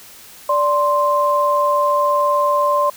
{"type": "tone pair together", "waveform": "sine", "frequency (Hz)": [583.9, 1046.5], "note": ["D5", "C6"], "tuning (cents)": [-10, 0], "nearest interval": "minor seventh", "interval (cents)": 1010, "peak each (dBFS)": [-17, -15], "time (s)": [0.49, 2.9], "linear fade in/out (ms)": 5, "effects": ["white hiss -41 dBFS RMS until 2.96 s"]}